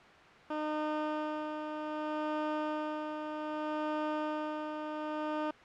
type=tone with tremolo; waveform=15% pulse; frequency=305.2 Hz; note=D#4; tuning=33 cents flat; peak=-25 dBFS; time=0.5-5.51 s; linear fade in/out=5 ms; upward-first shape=sine; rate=0.64 Hz; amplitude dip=45%; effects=white hiss -54 dBFS RMS until 5.64 s + low-pass 2000 Hz 12 dB/octave